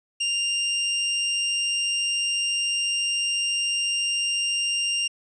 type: tone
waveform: sawtooth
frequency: 2794 Hz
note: F7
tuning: in tune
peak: -19 dBFS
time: 0.2-5.08 s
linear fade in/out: 10 ms
effects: resampled to 22050 Hz

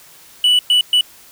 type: tone bursts at uneven times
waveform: triangle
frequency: 2960 Hz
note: F#7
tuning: in tune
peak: -8 dBFS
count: 3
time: 0.44-0.59 / 0.7-0.81 / 0.93-1.01 s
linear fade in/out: 2 ms
effects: white hiss -44 dBFS RMS until 1.31 s

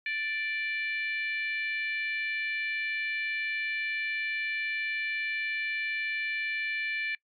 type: harmonic tone with a mistuned harmonic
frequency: 587.3 Hz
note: D5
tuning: in tune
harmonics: 3 / 4 / 5 / 6 / 7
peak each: -33 / -32 / -44 / -48 / -47 dBFS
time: 0.06-7.15 s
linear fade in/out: 2 ms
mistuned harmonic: 7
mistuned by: +31 cents
effects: noise-tail reverb RT60 0.1 s tail -24 dB re dry + MP3 96 kbps

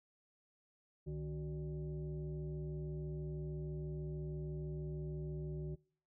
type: tone with frequency modulation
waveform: sine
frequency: 152.6 Hz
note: D#3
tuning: 33 cents flat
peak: -39 dBFS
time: 1.06-5.76 s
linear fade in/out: 20 ms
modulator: 219 Hz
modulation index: 0.91
effects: noise-tail reverb RT60 0.5 s tail -24 dB re dry

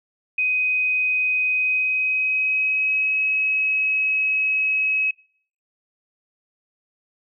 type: tone with pitch glide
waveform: sine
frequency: 2508 to 2558 Hz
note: D#7 to D#7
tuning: +13 to +47 cents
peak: -18 dBFS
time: 0.38-5.11 s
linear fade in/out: 5 ms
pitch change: +34 cents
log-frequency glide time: 1.5-3.2 s
effects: noise-tail reverb RT60 0.6 s tail -26 dB re dry

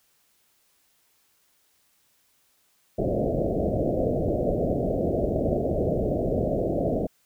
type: low-pass noise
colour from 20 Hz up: white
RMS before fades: -25 dBFS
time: 2.98-7.07 s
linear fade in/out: 10 ms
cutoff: 680 Hz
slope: 96 dB/octave
effects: white hiss -66 dBFS RMS until 7.25 s

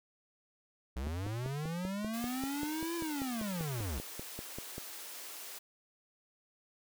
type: linear two-way sweep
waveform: square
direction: up then down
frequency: 59.4 to 342.4 to 59.4 Hz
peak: -36 dBFS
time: 0.96-3.99 s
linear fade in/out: 5 ms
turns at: 2.96 s
type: click train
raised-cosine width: 2 ms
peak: -28 dBFS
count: 20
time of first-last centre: 1.07-4.781 s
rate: 5.12 Hz
type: high-pass noise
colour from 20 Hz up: white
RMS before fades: -46 dBFS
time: 2.13-5.59 s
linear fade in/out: 10 ms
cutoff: 300 Hz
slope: 24 dB/octave
effects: none

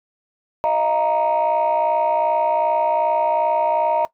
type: chord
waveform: sine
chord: Eb suspended second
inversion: none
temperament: equal with one note detuned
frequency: 622.3 / 684.9 / 932.3 Hz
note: Eb5 / F5 / Bb5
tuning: 0 / -34 / 0 cents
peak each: -19 / -22 / -17 dBFS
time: 0.64-4.05 s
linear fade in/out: 0 ms
effects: noise-tail reverb RT60 0.1 s tail -18 dB re dry + tanh soft clip ceiling -11 dBFS

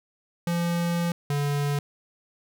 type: tone pair in turn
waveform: square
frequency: 171.5 / 143.9 Hz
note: F3 / D3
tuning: -31 / -35 cents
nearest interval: minor third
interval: 304 cents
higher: first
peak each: -24 dBFS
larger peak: neither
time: 0.47-1.12 / 1.3-1.79 s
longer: first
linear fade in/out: 2 ms
effects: none

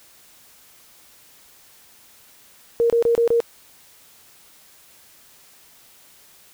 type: tone bursts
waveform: sine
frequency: 467.1 Hz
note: A#4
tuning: 3 cents sharp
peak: -14 dBFS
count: 5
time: 2.8-3.403 s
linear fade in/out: 0 ms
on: 99 ms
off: 27 ms
effects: white hiss -51 dBFS RMS until 6.53 s

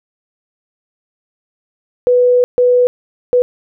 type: tone bursts at uneven times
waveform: sine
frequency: 493.8 Hz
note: B4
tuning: in tune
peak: -7 dBFS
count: 3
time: 2.07-2.44 / 2.58-2.87 / 3.33-3.42 s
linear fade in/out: 0 ms
effects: none

